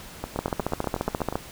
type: two click trains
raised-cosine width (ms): 1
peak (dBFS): -15 / -10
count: 10 / 15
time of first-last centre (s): 0.24-1.326 / 0.39-1.356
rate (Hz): 8.29 / 14.5
effects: pink hiss -43 dBFS RMS until 1.51 s